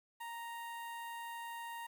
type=tone with notch filter; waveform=sawtooth; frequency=932.3 Hz; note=A#5; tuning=in tune; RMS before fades=-45 dBFS; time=0.2-1.87 s; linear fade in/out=10 ms; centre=5300 Hz; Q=0.8; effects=11-bit

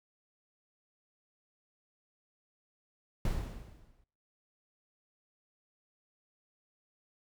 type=noise with exponential decay; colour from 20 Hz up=brown; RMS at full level=-29 dBFS; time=3.25-4.04 s; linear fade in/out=2 ms; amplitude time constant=170 ms; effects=noise-tail reverb RT60 0.5 s tail -21 dB re dry

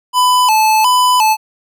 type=tone with vibrato; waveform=square; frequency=932.3 Hz; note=A#5; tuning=in tune; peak=-9 dBFS; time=0.13-1.37 s; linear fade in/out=50 ms; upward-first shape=square; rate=1.4 Hz; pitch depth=120 cents each way; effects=none

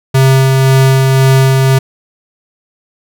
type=tone with tremolo; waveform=square; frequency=133.2 Hz; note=C3; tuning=31 cents sharp; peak=-5 dBFS; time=0.14-1.79 s; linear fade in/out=10 ms; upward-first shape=sine; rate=1.9 Hz; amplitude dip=25%; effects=none

